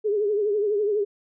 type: tone with vibrato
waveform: sine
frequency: 415.3 Hz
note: G#4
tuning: in tune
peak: -20 dBFS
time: 0.04-1.05 s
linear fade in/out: 20 ms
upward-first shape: triangle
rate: 12 Hz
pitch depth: 91 cents each way
effects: none